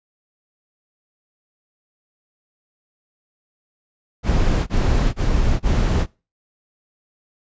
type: noise bursts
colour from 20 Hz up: brown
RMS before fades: -17 dBFS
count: 4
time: 4.23-6.065 s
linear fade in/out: 50 ms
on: 440 ms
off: 25 ms
effects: noise-tail reverb RT60 0.3 s tail -23 dB re dry + resampled to 16000 Hz